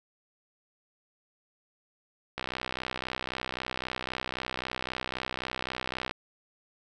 click train, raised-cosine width 0.3 ms, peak -16 dBFS, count 239, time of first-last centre 2.38-6.11 s, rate 63.8 Hz, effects none

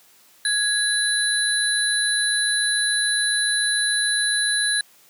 sine tone cluster, 1666 / 3993 / 10400 Hz, G#6 / B7 / E9, +5 / +18 / -24 cents, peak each -23 dBFS, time 0.45-4.81 s, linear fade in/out 2 ms, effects white hiss -54 dBFS RMS until 5.09 s + high-pass 150 Hz 12 dB/octave

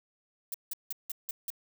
violet noise bursts, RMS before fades -35 dBFS, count 6, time 0.52-1.502 s, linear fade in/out 2 ms, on 22 ms, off 170 ms, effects none

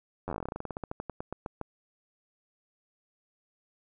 slowing click train, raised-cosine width 1 ms, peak -21 dBFS, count 26, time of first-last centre 0.28-1.613 s, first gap 10 ms, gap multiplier 1.12, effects none

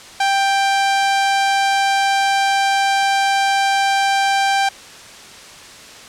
sawtooth tone, 787 Hz, G5, 7 cents sharp, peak -10 dBFS, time 0.2-4.69 s, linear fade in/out 5 ms, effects white hiss -38 dBFS RMS until 6.08 s + low-pass 7000 Hz 12 dB/octave

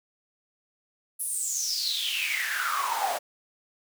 pink noise with high-pass filter sweep, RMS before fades -29 dBFS, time 1.19-3.19 s, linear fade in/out 20 ms, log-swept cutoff 11000 to 640 Hz, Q 9.6, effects none

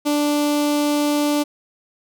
sawtooth tone with notch filter, 293.7 Hz, D4, in tune, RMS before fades -19 dBFS, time 0.05-1.44 s, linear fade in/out 20 ms, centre 1700 Hz, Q 1.4, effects none

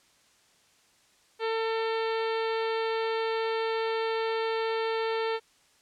harmonic tone, 448.8 Hz, A4, 34 cents sharp, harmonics 1 / 2 / 3 / 4 / 5 / 6 / 7 / 8 / 9 / 10, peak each -28 / -34 / -38 / -40 / -42 / -44 / -45 / -46 / -47 / -48 dBFS, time 1.39-5.4 s, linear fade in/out 50 ms, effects white hiss -63 dBFS RMS until 5.81 s + low-pass 8000 Hz 12 dB/octave

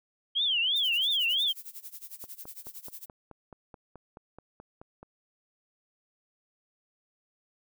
sine tone with vibrato, 3136 Hz, G7, in tune, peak -24 dBFS, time 0.35-1.53 s, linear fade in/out 20 ms, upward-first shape triangle, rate 3 Hz, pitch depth 280 cents each way
violet noise with tremolo, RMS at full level -41 dBFS, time 0.75-3.06 s, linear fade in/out 20 ms, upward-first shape sine, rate 11 Hz, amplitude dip 90%
click train, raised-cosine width 1 ms, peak -32 dBFS, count 14, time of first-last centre 2.24-5.03 s, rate 4.66 Hz
effects none

